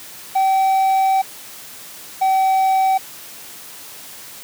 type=tone pair in turn; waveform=triangle; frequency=769 / 764.8 Hz; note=G5 / G5; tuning=-33 / -43 cents; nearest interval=unison; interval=10 cents; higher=first; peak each=-11 dBFS; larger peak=neither; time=0.35-1.22 / 2.21-2.98 s; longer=first; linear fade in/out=10 ms; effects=white hiss -37 dBFS RMS until 4.43 s + high-pass 100 Hz 12 dB/octave